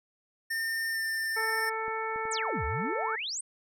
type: tone with pitch glide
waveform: square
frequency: 1812 to 1794.3 Hz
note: A#6 to A6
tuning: -50 to +33 cents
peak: -30 dBFS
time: 0.5-1.7 s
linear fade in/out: 10 ms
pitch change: -17 cents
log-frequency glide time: 0.9-1.03 s
type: harmonic tone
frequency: 443.4 Hz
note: A4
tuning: 13 cents sharp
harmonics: 1 / 2 / 3 / 4 / 5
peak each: -36 / -35 / -36 / -40 / -39 dBFS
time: 1.36-3.16 s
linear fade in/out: 10 ms
type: clicks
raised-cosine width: 2 ms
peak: -34 dBFS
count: 3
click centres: 1.881 / 2.16 / 2.254 s
type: exponential two-way sweep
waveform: sine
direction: down then up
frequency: 9060 to 64.6 to 9060 Hz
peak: -32 dBFS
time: 2.31-3.41 s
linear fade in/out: 5 ms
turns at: 2.65 s
effects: none